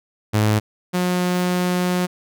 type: tone pair in turn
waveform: sawtooth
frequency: 106.9 / 179.78 Hz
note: A2 / F#3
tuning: -49 / -50 cents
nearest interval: major sixth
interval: 899 cents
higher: second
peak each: -11 / -14 dBFS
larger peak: first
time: 0.33-0.6 / 0.93-2.07 s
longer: second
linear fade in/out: 20 ms
effects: none